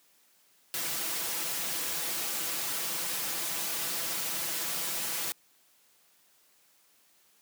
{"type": "noise with comb filter", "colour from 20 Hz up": "white", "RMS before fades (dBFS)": -33, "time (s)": [0.74, 5.32], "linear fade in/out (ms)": 0, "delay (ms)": 6, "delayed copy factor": 0.6, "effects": ["white hiss -65 dBFS RMS until 7.41 s", "high-pass 150 Hz 12 dB/octave"]}